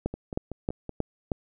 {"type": "two click trains", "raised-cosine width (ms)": 2, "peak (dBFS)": [-13, -21], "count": [5, 5], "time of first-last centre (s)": [[0.06, 1.318], [0.14, 0.893]], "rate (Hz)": [3.18, 5.31], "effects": []}